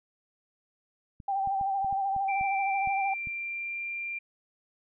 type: clicks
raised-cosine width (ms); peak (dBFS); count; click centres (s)
5; -32; 9; 1.202 / 1.474 / 1.612 / 1.846 / 1.927 / 2.164 / 2.411 / 2.874 / 3.272
type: tone with vibrato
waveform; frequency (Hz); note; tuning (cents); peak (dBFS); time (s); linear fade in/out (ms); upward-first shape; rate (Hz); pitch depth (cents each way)
sine; 784; G5; 0; -26; 1.28-3.14; 5; sine; 13; 39
type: tone with pitch glide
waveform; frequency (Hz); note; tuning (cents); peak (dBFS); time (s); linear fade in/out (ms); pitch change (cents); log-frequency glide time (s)
sine; 2349 to 2379; D7 to D7; 0 to +22; -32; 2.28-4.19; 10; +22; 2.6-3.81
effects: none